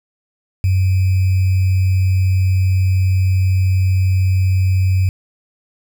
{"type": "tone with sample-and-hold", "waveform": "sine", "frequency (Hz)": 93.6, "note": "F#2", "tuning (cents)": 20, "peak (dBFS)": -11, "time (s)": [0.64, 5.09], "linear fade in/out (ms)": 0, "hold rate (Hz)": 2450, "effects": []}